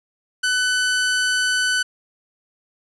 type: tone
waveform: sawtooth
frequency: 1500 Hz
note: F#6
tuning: 23 cents sharp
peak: -14 dBFS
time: 0.43-1.83 s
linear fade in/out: 10 ms
effects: resampled to 24000 Hz + 9-bit